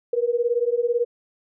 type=beating tone pair; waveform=sine; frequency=468.8 / 486.8 Hz; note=A#4 / B4; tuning=+10 / -25 cents; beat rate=18 Hz; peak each=-22 dBFS; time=0.13-1.05 s; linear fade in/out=5 ms; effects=none